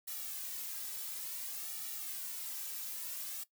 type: noise with flanger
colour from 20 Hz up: blue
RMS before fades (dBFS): -42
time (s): 0.07-3.44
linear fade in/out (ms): 10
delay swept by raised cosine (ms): 1.9 to 2.82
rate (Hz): 0.57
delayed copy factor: -0.9
effects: noise-tail reverb RT60 0.1 s tail -17 dB re dry

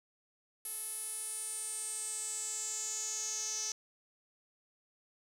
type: tone with band-pass filter sweep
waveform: sawtooth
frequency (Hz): 434.7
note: A4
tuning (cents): -21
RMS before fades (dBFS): -39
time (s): 0.65-3.72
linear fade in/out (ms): 2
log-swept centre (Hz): 11000 to 6000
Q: 8.6
effects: none

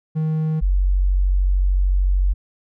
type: tone pair in turn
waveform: triangle / sine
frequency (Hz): 157 / 46.68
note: D#3 / F#1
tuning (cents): +16 / +16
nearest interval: octave + major sixth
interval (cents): 2100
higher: first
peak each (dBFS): -16 / -14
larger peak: second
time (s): 0.15-0.61 / 0.61-2.34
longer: second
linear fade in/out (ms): 20
effects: none

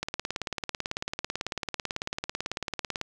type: click train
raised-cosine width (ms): 0.2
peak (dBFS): -13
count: 55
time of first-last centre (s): 0.03-3.013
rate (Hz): 18.1
effects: none

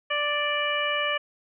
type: harmonic tone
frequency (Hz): 587.3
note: D5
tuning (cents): 0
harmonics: 1 / 2 / 3 / 4 / 5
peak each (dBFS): -30 / -30 / -30 / -30 / -30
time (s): 0.1-1.18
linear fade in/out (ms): 10
effects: none

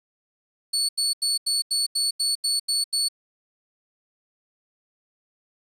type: tone bursts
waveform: 30% pulse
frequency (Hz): 4435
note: C#8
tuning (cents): 0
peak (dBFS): -18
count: 10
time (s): 0.73-3.086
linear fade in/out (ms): 10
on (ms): 160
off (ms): 84
effects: resampled to 32000 Hz + 9-bit

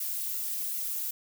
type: noise with flanger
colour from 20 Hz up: violet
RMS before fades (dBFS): -33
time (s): 0-1.11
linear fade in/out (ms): 5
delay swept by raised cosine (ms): 1.4 to 2.9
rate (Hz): 2.6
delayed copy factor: +0.65
effects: none

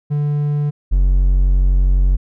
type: tone pair in turn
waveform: triangle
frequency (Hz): 146.7 / 46.03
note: D3 / F#1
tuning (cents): -2 / -8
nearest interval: octave + minor sixth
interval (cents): 2006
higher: first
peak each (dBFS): -13 / -8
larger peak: second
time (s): 0.1-0.71 / 0.91-2.17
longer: second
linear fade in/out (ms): 20
effects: none

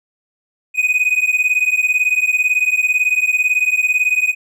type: beating tone pair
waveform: triangle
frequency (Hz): 2489 / 2507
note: D#7 / D#7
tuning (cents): 0 / +12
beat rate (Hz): 18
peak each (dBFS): -14 / -15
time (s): 0.74-4.35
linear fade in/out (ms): 50
effects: none

